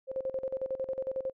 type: tone with tremolo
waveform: sine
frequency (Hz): 528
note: C5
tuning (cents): +16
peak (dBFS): -29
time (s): 0.07-1.33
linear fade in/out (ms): 50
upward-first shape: square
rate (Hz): 11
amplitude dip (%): 80
effects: none